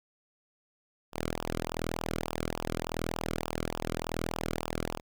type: tone with flanger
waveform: sawtooth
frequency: 40.87 Hz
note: E1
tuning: 14 cents flat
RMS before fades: -35 dBFS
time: 1.12-5.01 s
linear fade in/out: 50 ms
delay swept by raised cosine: 0.47 to 1.15 ms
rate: 3.4 Hz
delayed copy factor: -0.95
effects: none